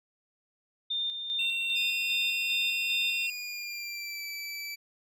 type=tone with tremolo; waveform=sine; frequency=3615 Hz; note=A7; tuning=46 cents sharp; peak=-28 dBFS; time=0.9-3.27 s; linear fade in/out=10 ms; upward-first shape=square; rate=2.5 Hz; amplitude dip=50%
type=tone; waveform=triangle; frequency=2725 Hz; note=F7; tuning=43 cents flat; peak=-28 dBFS; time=1.39-3.3 s; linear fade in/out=2 ms
type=tone with pitch glide; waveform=25% pulse; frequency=2498 to 2317 Hz; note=D#7 to D7; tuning=+6 to -24 cents; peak=-32 dBFS; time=1.75-4.76 s; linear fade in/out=20 ms; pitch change=-130 cents; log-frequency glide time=3.04-4.24 s
effects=none